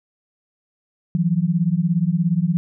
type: beating tone pair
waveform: sine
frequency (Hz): 162.9 / 179.9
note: E3 / F#3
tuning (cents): -20 / -48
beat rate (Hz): 17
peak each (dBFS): -19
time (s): 1.15-2.57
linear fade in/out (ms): 0
effects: none